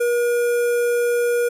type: tone with notch filter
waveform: square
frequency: 479.3 Hz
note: A#4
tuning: 48 cents sharp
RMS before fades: -19 dBFS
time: 0-1.49 s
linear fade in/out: 10 ms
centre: 4000 Hz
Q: 0.57
effects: resampled to 32000 Hz